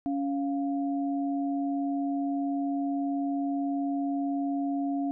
sine tone pair together, 279.9 / 698.5 Hz, C#4 / F5, +17 / 0 cents, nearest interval octave + major third, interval 1583 cents, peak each -27 / -35 dBFS, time 0.06-5.11 s, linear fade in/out 0 ms, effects none

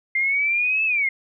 sine exponential two-way sweep, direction up then down, 2093 to 2639 to 2093 Hz, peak -18 dBFS, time 0.15-1.09 s, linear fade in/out 5 ms, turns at 0.85 s, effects none

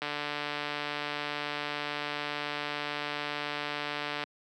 click train, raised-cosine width 0.3 ms, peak -17 dBFS, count 621, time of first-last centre 0.02-4.238 s, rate 147 Hz, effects high-pass 200 Hz 12 dB/octave

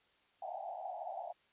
pink band-pass noise, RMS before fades -43 dBFS, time 0.42-1.33 s, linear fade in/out 10 ms, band 640 to 830 Hz, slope 96 dB/octave, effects white hiss -71 dBFS RMS until 1.52 s + resampled to 8000 Hz

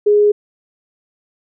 sine tone, 415.3 Hz, G#4, in tune, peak -8 dBFS, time 0.06-0.32 s, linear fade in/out 10 ms, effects none

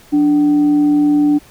sine tone with frequency modulation, 293.7 Hz, D4, in tune, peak -9 dBFS, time 0.12-1.39 s, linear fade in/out 20 ms, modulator 468 Hz, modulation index 0.2, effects pink hiss -45 dBFS RMS until 1.5 s

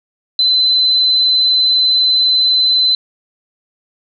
sine tone, 4042 Hz, B7, 39 cents sharp, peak -9 dBFS, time 0.39-2.95 s, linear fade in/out 2 ms, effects none

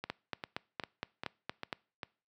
two click trains, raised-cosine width 0.3 ms, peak -22 / -19 dBFS, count 6 / 8, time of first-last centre 0.04-2.032 / 0.1-1.728 s, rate 2.51 / 4.3 Hz, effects noise-tail reverb RT60 0.4 s tail -24 dB re dry + high-pass 100 Hz 12 dB/octave

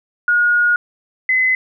sine tone pair in turn, 1440 / 2032 Hz, F#6 / B6, -47 / +49 cents, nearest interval tritone, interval 596 cents, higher second, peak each -11 / -12 dBFS, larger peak first, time 0.28-0.76 / 1.29-1.55 s, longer first, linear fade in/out 2 ms, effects none

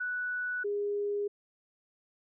sine tone pair in turn, 1480 / 409.1 Hz, F#6 / G#4, 0 / -26 cents, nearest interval octave + minor seventh, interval 2226 cents, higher first, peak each -31 / -29 dBFS, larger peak second, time 0-0.64 / 0.64-1.28 s, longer neither, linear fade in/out 10 ms, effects none

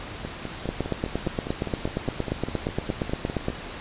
two click trains, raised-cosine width 2 ms, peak -11 / -17 dBFS, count 25 / 17, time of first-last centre 0.69-3.484 / 0.25-3.502 s, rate 8.59 / 4.92 Hz, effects pink hiss -37 dBFS RMS until 3.8 s + resampled to 8000 Hz

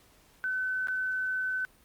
sine tone with dropouts, 1516 Hz, F#6, 42 cents sharp, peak -28 dBFS, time 0.44-1.65 s, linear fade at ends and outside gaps 0 ms, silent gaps 0.872-0.884 s, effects pink hiss -61 dBFS RMS until 1.84 s + Opus 48 kbps

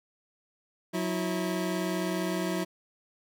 25% pulse tone pair together, 182.45 / 325.3 Hz, F#3 / E4, -24 / -23 cents, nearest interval minor seventh, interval 1001 cents, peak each -27 / -28 dBFS, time 0.93-2.65 s, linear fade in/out 20 ms, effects none

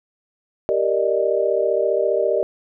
sine chord, Eb major seventh, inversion first, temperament equal, 392 / 466.2 / 587.3 / 622.3 Hz, G4 / Bb4 / D5 / Eb5, 0 / 0 / 0 / 0 cents, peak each -22 dBFS, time 0.69-2.43 s, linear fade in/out 0 ms, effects none

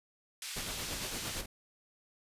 pink band-pass noise, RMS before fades -42 dBFS, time 0.42-1.41 s, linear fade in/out 2 ms, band 2700 to 10000 Hz, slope 12 dB/octave
pink noise with tremolo, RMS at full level -39 dBFS, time 0.56-1.46 s, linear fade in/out 5 ms, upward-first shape sine, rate 8.8 Hz, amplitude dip 60%
effects resampled to 32000 Hz

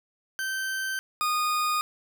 40% pulse tone pair in turn, 1551 / 1231 Hz, G6 / D#6, -19 / -19 cents, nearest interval major third, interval 400 cents, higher first, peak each -27 / -23 dBFS, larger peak second, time 0.39-0.99 / 1.21-1.81 s, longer neither, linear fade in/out 0 ms, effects none

